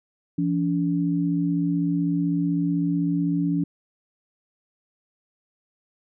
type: tone pair together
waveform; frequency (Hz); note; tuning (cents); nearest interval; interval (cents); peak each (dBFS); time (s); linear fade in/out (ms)
sine; 170 / 285.9; F3 / D4; -46 / -46; major sixth; 900; -23; 0.38-3.64; 5
effects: none